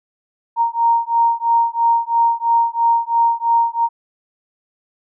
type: beating tone pair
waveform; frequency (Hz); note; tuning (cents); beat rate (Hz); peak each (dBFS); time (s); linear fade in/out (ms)
sine; 928 / 931; A#5 / A#5; -8 / -2; 3; -16; 0.56-3.89; 50
effects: none